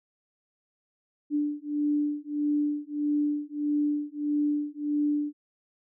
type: beating tone pair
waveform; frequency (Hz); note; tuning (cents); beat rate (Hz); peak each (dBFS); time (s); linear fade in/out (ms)
sine; 293.7 / 295.3; D4 / D4; 0 / +10; 1.6; -28; 1.3-5.33; 50
effects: none